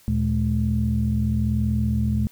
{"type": "tone cluster", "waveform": "sine", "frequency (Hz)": [76.5, 117.5, 212.6], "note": ["D#2", "A#2", "G#3"], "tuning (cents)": [-29, 14, 41], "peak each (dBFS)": -23, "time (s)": [0.08, 2.27], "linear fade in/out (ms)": 0, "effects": ["tanh soft clip ceiling -10 dBFS", "white hiss -54 dBFS RMS until 2.31 s"]}